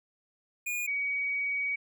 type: tone pair in turn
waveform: square / sine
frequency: 2443 / 2259 Hz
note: D#7 / C#7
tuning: -32 / +32 cents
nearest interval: minor second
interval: 136 cents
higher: first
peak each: -31 / -28 dBFS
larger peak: second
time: 0.66-0.87 / 0.87-1.76 s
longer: second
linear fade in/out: 10 ms
effects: none